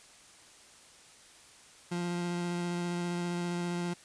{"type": "tone with vibrato", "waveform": "30% pulse", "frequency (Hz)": 174.61, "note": "F3", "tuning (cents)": 0, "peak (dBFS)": -29, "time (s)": [1.91, 3.94], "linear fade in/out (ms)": 10, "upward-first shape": "square", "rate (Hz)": 15, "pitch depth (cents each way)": 9, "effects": ["white hiss -56 dBFS RMS until 4.04 s", "resampled to 22050 Hz"]}